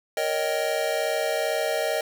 square chord, Eb dominant seventh, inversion second, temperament just, 466.7 / 560 / 622.3 / 777.8 Hz, Bb4 / Db5 / Eb5 / G5, +2 / +18 / 0 / -14 cents, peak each -31 / -31 / -27 / -33 dBFS, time 0.17-2.01 s, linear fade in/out 2 ms, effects none

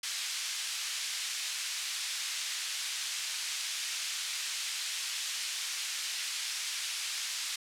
white band-pass noise, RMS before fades -36 dBFS, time 0.03-7.56 s, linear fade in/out 5 ms, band 2200 to 6200 Hz, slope 12 dB/octave, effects low-pass 12000 Hz 12 dB/octave

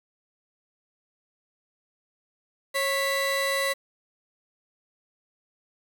30% pulse tone pair together, 548.8 / 1975.5 Hz, C#5 / B6, -17 / 0 cents, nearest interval octave + minor seventh, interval 2217 cents, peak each -24 / -24 dBFS, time 2.74-3.74 s, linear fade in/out 20 ms, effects 8-bit

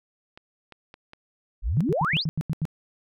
clicks, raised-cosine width 0.3 ms, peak -28 dBFS, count 4, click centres 0.375 / 0.723 / 0.941 / 1.134 s
sine exponential sweep, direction up, 39.39 to 5590 Hz, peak -22 dBFS, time 1.62-2.25 s, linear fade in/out 50 ms
sine tone bursts, 157.3 Hz, D#3, 19 cents sharp, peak -22 dBFS, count 8, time 1.77-2.653 s, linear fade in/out 0 ms, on 36 ms, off 85 ms
effects none

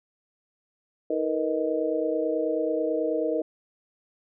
sine tone cluster, 317.9 / 457 / 486.2 / 625 Hz, D#4 / A#4 / B4 / D#5, +37 / -34 / -27 / +8 cents, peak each -29 dBFS, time 1.1-3.42 s, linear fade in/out 5 ms, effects none

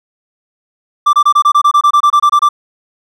triangle tone bursts, 1174.7 Hz, D6, in tune, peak -3 dBFS, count 15, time 1.06-2.49 s, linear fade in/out 10 ms, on 72 ms, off 25 ms, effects none

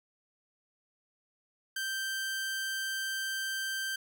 sawtooth tone, 1565 Hz, G6, 3 cents flat, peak -29 dBFS, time 1.76-3.96 s, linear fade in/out 5 ms, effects none

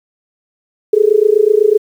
sine tone with amplitude modulation, 423.7 Hz, G#4, 35 cents sharp, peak -3 dBFS, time 0.93-1.78 s, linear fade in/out 5 ms, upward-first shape sine, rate 28 Hz, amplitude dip 95%, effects 7-bit

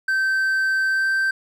triangle tone with pitch glide, 1551 to 1560.9 Hz, G6 to G6, -19 to -8 cents, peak -16 dBFS, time 0.08-1.31 s, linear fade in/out 5 ms, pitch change +11 cents, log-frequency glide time 0.88-1.07 s, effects none

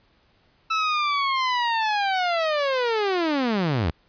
sawtooth linear sweep, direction down, 1318.5 to 69.3 Hz, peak -17 dBFS, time 0.7-3.91 s, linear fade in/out 10 ms, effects pink hiss -62 dBFS RMS until 4.08 s + resampled to 11025 Hz

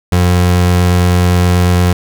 30% pulse tone, 89.2 Hz, F2, 37 cents sharp, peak -5 dBFS, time 0.12-1.93 s, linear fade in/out 5 ms, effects none

